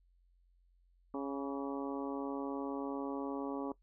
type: harmonic tone with a mistuned harmonic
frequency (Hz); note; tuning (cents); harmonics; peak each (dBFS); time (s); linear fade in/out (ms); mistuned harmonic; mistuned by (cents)
138.59; C#3; 0; 2 / 3 / 4 / 5 / 6 / 7 / 8; -38 / -43 / -45 / -51 / -48 / -49 / -48; 1.14-3.72; 2; 8; +42
effects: noise-tail reverb RT60 0.1 s tail -19 dB re dry + added 44 Hz sine -66 dBFS peak until 3.82 s